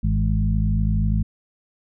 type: harmonic tone with a mistuned harmonic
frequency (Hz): 52.2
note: G#1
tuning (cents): +10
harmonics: 1 / 2 / 3 / 4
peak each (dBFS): -20 / -23 / -25 / -26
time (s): 0.03-1.23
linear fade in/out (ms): 10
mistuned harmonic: 3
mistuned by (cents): +40
effects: none